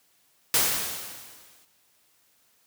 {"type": "noise with exponential decay", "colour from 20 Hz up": "white", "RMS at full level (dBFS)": -20, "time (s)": [0.54, 1.65], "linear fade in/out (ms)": 2, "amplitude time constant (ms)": 240, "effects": ["white hiss -65 dBFS RMS until 2.66 s", "high-pass 60 Hz 12 dB/octave"]}